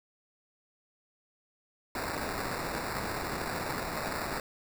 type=noise with sample-and-hold; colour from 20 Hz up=blue; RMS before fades=-35 dBFS; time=1.95-4.4 s; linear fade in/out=2 ms; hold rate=3150 Hz; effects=none